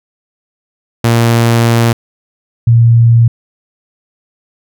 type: tone pair in turn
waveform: sawtooth / sine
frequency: 116.54 / 116.54 Hz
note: A#2 / A#2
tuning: 0 / 0 cents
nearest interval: unison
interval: 0 cents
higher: neither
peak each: -3 dBFS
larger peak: neither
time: 1.04-1.93 / 2.67-3.28 s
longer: first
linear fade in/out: 5 ms
effects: none